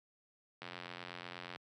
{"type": "click train", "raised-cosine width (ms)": 0.3, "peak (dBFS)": -28, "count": 84, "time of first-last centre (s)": [0.62, 1.56], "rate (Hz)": 88.3, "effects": ["high-pass 100 Hz 12 dB/octave"]}